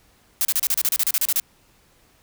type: noise bursts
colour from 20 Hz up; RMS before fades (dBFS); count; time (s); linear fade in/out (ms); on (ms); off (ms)
blue; -20; 14; 0.41-1.399; 0; 40; 33
effects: pink hiss -58 dBFS RMS until 2.22 s